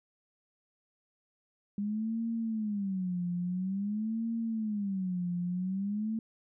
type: tone with vibrato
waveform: sine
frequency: 200.7 Hz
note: G3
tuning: 41 cents sharp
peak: -30 dBFS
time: 1.78-6.19 s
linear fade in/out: 2 ms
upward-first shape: sine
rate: 0.49 Hz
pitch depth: 230 cents each way
effects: none